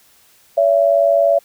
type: tone pair together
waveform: sine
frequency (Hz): 569 / 669.2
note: C#5 / E5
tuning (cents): +45 / +26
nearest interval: minor third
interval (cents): 281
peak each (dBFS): -13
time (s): 0.57-1.39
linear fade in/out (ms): 10
effects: white hiss -52 dBFS RMS until 1.44 s